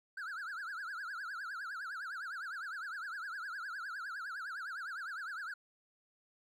triangle tone with vibrato, 1480 Hz, F#6, in tune, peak -38 dBFS, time 0.17-5.54 s, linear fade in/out 5 ms, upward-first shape triangle, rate 9.8 Hz, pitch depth 250 cents each way, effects none

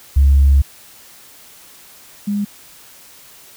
sine tone pair in turn, 69.3 / 204.2 Hz, C#2 / G#3, 0 / -29 cents, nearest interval octave + perfect fifth, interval 1871 cents, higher second, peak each -6 / -16 dBFS, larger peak first, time 0.16-0.62 / 2.27-2.45 s, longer first, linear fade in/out 10 ms, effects tanh soft clip ceiling -4 dBFS + white hiss -43 dBFS RMS until 3.56 s

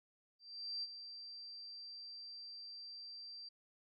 sine tone with ADSR envelope, 4699 Hz, D8, in tune, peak -38 dBFS, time 0.39-3.49 s, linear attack 440 ms, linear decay 34 ms, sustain -10 dB, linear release 8 ms, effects none

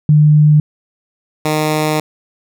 sine / 10% pulse tone pair in turn, 150.7 / 153.96 Hz, D3 / D#3, +45 / -18 cents, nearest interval unison, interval 37 cents, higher second, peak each -5 dBFS, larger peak neither, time 0.09-0.6 / 1.45-2 s, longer second, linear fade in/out 2 ms, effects none

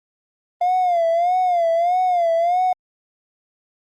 triangle tone with vibrato, 700 Hz, F5, 4 cents sharp, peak -12 dBFS, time 0.61-2.73 s, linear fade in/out 5 ms, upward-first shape sine, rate 1.6 Hz, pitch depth 98 cents each way, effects tanh soft clip ceiling -11 dBFS + Opus 32 kbps

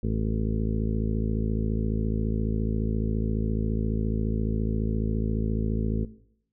harmonic tone with a mistuned harmonic, 54.5 Hz, A1, 16 cents flat, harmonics 1 / 2 / 3 / 4 / 5 / 6 / 7 / 8 / 9, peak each -28 / -29 / -35 / -30 / -37 / -44 / -37 / -39 / -45 dBFS, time 0.03-6.05 s, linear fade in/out 5 ms, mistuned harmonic 9, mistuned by -17 cents, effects noise-tail reverb RT60 0.7 s tail -18 dB re dry

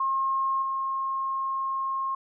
sine tone with level steps, 1073 Hz, C6, 43 cents sharp, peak -23 / -26 dBFS, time 0-2.15 s, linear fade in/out 5 ms, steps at 0.62 s, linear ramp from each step 5 ms, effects none

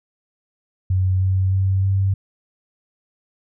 sine tone with pitch steps, 93.3 / 94.49 / 95.7 / 96.93 Hz, F#2 / F#2 / G2 / G2, +15 / +37 / -41 / -19 cents, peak -15 dBFS, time 0.9-2.14 s, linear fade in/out 5 ms, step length 310 ms, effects none

